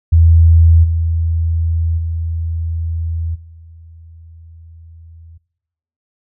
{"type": "tone with level steps", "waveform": "sine", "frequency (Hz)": 82.41, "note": "E2", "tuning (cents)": 0, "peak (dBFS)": [-5, -13, -17, -36], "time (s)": [0.12, 5.38], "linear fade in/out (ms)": 10, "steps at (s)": [0.83, 1.97, 3.34], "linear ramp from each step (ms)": 20, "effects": ["noise-tail reverb RT60 0.9 s tail -22 dB re dry"]}